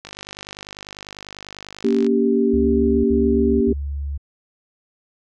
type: click train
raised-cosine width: 0.2 ms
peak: -17 dBFS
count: 102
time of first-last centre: 0.05-2.066 s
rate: 50.1 Hz
type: chord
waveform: sine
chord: G diminished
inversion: first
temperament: just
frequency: 235.2 / 282.2 / 392 Hz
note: Bb3 / Db4 / G4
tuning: +16 / +31 / 0 cents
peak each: -18 / -21 / -18 dBFS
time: 1.84-3.73 s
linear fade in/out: 5 ms
type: tone bursts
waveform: sine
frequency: 70.8 Hz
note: C#2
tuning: 37 cents sharp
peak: -23 dBFS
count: 3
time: 2.53-4.178 s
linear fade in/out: 10 ms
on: 510 ms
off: 59 ms
effects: none